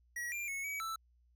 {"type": "tone with pitch steps", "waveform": "square", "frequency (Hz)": [1915, 2382, 2198, 2273, 1323], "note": ["A#6", "D7", "C#7", "C#7", "E6"], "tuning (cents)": [46, 24, -15, 43, 6], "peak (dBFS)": -38, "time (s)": [0.16, 0.96], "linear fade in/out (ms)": 5, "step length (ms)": 160, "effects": ["added 60 Hz sine -66 dBFS peak until 1.35 s"]}